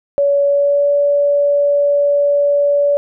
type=tone with pitch glide; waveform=sine; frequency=566 to 573.6 Hz; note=C#5 to D5; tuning=+36 to -41 cents; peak=-10 dBFS; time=0.18-2.97 s; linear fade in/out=0 ms; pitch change=+23 cents; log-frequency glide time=0.44-0.91 s; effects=none